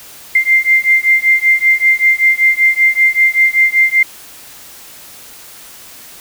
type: beating tone pair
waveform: sine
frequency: 2093 / 2098.2 Hz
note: C7 / C7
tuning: 0 / +4 cents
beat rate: 5.2 Hz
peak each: -11 dBFS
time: 0.35-4.03 s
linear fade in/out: 5 ms
effects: white hiss -36 dBFS RMS until 6.2 s